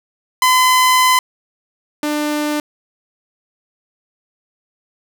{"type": "tone pair in turn", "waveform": "sawtooth", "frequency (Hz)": [1018, 298.3], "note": ["C6", "D4"], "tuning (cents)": [-48, 27], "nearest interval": "octave + major sixth", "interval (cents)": 2125, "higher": "first", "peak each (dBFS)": [-6, -13], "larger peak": "first", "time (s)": [[0.42, 1.19], [2.03, 2.6]], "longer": "first", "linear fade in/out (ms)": 2, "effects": []}